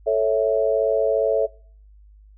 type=chord; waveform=sine; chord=A major; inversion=none; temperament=equal with one note detuned; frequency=440 / 554.4 / 657 Hz; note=A4 / C#5 / E5; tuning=0 / 0 / -6 cents; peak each=-21 dBFS; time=0.06-1.47 s; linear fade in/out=20 ms; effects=noise-tail reverb RT60 0.5 s tail -23 dB re dry + added 51 Hz sine -46 dBFS peak until 2.37 s